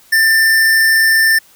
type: tone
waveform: square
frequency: 1787 Hz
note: A6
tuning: 26 cents sharp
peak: -9 dBFS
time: 0.12-1.39 s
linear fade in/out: 10 ms
effects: white hiss -47 dBFS RMS until 1.55 s